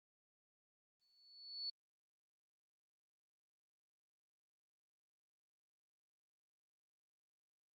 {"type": "tone with exponential growth", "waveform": "sine", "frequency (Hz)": 4435, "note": "C#8", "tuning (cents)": 0, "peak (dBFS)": -39, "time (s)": [1.01, 1.7], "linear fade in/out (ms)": 5, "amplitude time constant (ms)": 150, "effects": ["Opus 24 kbps"]}